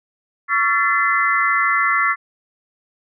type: tone cluster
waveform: sine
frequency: 1124 / 1357 / 1755 / 2038 Hz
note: C#6 / E6 / A6 / C7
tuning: +24 / +50 / -5 / -46 cents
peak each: -20 dBFS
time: 0.48-2.16 s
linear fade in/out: 50 ms
effects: none